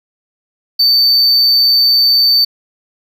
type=tone; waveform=triangle; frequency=4562 Hz; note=C#8; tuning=49 cents sharp; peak=-6 dBFS; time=0.79-2.45 s; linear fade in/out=10 ms; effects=none